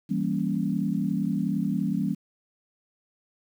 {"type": "chord", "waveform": "sine", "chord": "E diminished seventh", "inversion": "none", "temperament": "equal", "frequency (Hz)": [164.81, 196, 233.1, 277.2], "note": ["E3", "G3", "Bb3", "Db4"], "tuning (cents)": [0, 0, 0, 0], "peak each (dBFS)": [-30, -27, -30, -31], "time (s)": [0.09, 2.15], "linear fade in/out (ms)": 20, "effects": ["9-bit"]}